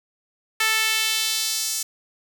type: tone with high-pass filter sweep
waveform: sawtooth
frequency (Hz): 440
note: A4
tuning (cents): 0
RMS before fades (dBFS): -23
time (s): 0.6-1.83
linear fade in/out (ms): 5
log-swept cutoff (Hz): 1800 to 6400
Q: 1.4
effects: none